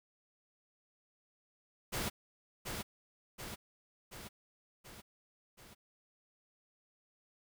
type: noise with echo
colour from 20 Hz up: pink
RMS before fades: -37 dBFS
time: 1.92-2.1 s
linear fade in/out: 20 ms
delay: 730 ms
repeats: 5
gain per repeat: -4 dB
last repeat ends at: 5.75 s
effects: none